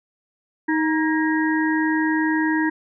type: harmonic tone with a mistuned harmonic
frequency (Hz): 313.8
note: D#4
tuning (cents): +15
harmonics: 1 / 3 / 5 / 6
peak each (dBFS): -19 / -27 / -27 / -27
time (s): 0.68-2.7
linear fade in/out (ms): 10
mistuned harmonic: 5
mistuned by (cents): +71
effects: none